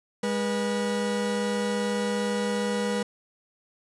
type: tone pair together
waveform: 40% pulse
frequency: 204.6 / 486.6 Hz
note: G#3 / B4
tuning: -26 / -26 cents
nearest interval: octave + minor third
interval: 1500 cents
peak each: -27 dBFS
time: 0.23-3.03 s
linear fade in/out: 5 ms
effects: resampled to 24000 Hz + 10-bit